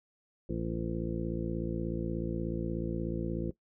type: harmonic tone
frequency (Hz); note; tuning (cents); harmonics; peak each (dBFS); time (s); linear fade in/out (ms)
56.6; A1; +50; 1 / 2 / 3 / 4 / 5 / 6 / 8 / 9; -39 / -41 / -37 / -39 / -45 / -37 / -43 / -44; 0.49-3.51; 5
effects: noise-tail reverb RT60 0.1 s tail -17 dB re dry